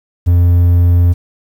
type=tone; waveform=triangle; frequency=87.31 Hz; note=F2; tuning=in tune; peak=-4 dBFS; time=0.26-1.14 s; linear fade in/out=20 ms; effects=7-bit